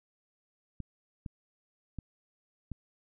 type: clicks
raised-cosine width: 5 ms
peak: -26 dBFS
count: 4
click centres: 0.803 / 1.262 / 1.987 / 2.717 s
effects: none